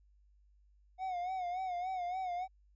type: tone with vibrato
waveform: triangle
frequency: 730 Hz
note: F#5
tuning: 24 cents flat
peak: -33 dBFS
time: 0.98-2.48 s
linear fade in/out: 50 ms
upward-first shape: sine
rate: 3.5 Hz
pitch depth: 74 cents each way
effects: added 50 Hz sine -63 dBFS peak until 2.75 s + resampled to 16000 Hz